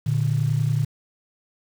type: tone pair together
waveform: sine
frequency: 116.54 / 147.34 Hz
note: A#2 / D3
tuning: 0 / +6 cents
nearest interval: major third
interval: 406 cents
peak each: -21 dBFS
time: 0.06-0.85 s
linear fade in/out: 10 ms
effects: tanh soft clip ceiling -11 dBFS + 7-bit